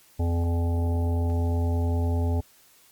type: harmonic tone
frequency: 85 Hz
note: F2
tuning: 46 cents flat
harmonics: 1 / 3 / 5 / 7 / 9 / 10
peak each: -22 / -32 / -36 / -39 / -41 / -42 dBFS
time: 0.19-2.41 s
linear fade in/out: 10 ms
effects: white hiss -57 dBFS RMS until 2.91 s + Opus 48 kbps